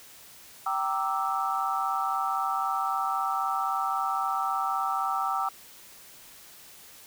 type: chord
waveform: sine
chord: E half-diminished seventh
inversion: first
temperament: equal with one note detuned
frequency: 776.8 / 932.3 / 1174.7 / 1318.5 Hz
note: G5 / Bb5 / D6 / E6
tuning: -16 / 0 / 0 / 0 cents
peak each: -30 / -35 / -31 / -30 dBFS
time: 0.66-5.49 s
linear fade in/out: 5 ms
effects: white hiss -50 dBFS RMS until 7.06 s